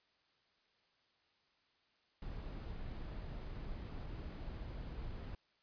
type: noise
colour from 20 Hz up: brown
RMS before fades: -45 dBFS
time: 2.22-5.35 s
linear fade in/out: 2 ms
effects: white hiss -75 dBFS RMS until 5.62 s + resampled to 11025 Hz